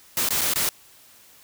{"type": "noise with dropouts", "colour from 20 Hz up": "white", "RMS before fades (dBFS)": -23, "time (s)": [0.17, 0.69], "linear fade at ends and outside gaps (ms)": 1, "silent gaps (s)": [[0.288, 0.306], [0.411, 0.415], [0.537, 0.558]], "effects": ["white hiss -52 dBFS RMS until 1.43 s"]}